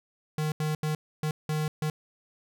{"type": "tone bursts at uneven times", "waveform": "square", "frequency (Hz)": 153.7, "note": "D#3", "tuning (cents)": -21, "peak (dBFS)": -27, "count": 6, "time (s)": [[0.38, 0.52], [0.6, 0.75], [0.83, 0.95], [1.23, 1.31], [1.49, 1.68], [1.82, 1.9]], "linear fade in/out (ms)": 2, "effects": []}